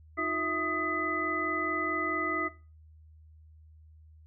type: tone cluster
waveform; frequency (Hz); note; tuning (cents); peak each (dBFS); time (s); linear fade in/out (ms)
sine; 314.4 / 359 / 657 / 1247 / 2004; D#4 / F4 / E5 / D#6 / B6; +18 / +48 / -6 / +3 / +25; -36 / -37 / -37 / -32 / -33; 0.17-2.49; 20
effects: noise-tail reverb RT60 0.3 s tail -17 dB re dry + added 78 Hz sine -52 dBFS peak until 4.26 s